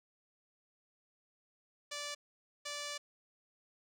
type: tone bursts at uneven times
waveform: 5% pulse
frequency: 583 Hz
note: D5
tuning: 13 cents flat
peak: -28 dBFS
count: 2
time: 1.91-2.15 / 2.65-2.98 s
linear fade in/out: 10 ms
effects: low-pass 11000 Hz 12 dB/octave